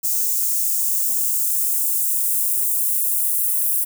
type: noise with high-pass filter sweep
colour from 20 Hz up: violet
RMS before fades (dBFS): -20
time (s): 0.03-3.85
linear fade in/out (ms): 20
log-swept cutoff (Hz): 6600 to 10000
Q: 1.7
effects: none